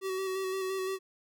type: tone with vibrato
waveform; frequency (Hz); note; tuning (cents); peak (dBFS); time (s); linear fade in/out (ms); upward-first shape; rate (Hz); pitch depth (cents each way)
square; 379.8; F#4; +45; -32; 0.01-0.99; 50; square; 5.8; 20
effects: none